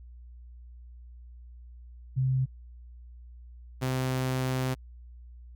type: tone pair in turn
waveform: sine / sawtooth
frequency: 130.81 / 129.53 Hz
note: C3 / C3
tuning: 0 / -17 cents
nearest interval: unison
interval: 17 cents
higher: first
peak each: -23 dBFS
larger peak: neither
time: 2.16-2.46 / 3.81-4.75 s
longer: second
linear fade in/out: 20 ms
effects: added 60 Hz sine -45 dBFS peak until 5.55 s